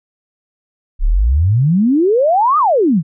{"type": "exponential two-way sweep", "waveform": "sine", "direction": "up then down", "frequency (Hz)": [30.71, 1265, 143.6], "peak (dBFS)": -9, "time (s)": [0.99, 3.03], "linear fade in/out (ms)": 50, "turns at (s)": 2.58, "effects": []}